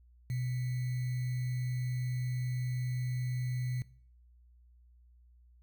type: tone with sample-and-hold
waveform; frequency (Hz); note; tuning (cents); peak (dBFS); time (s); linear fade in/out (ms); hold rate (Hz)
sine; 125.3; B2; +25; -31; 0.3-3.82; 0; 2100
effects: noise-tail reverb RT60 0.5 s tail -19 dB re dry + added 60 Hz sine -58 dBFS peak until 5.62 s